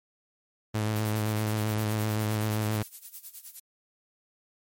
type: tone with vibrato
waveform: sawtooth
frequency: 107.6 Hz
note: A2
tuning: 38 cents flat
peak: -22 dBFS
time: 0.74-2.83 s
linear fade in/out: 10 ms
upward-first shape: sine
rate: 7.7 Hz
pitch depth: 28 cents each way
type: noise with tremolo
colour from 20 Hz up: violet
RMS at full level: -39 dBFS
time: 0.95-3.6 s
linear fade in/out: 10 ms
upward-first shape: sine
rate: 9.6 Hz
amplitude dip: 85%
effects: MP3 64 kbps